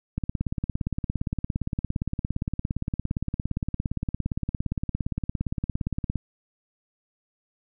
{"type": "click train", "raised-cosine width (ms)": 5, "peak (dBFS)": -14, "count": 105, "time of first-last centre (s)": [0.18, 6.157], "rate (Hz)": 17.4, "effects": []}